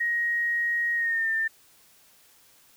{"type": "tone with pitch glide", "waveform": "sine", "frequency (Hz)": [1883, 1794.9], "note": ["A#6", "A6"], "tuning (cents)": [17, 34], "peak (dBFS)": -23, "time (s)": [0, 1.48], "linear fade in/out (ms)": 10, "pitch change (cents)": -83, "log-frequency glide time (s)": [0.94, 1.31], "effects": ["white hiss -58 dBFS RMS until 2.76 s"]}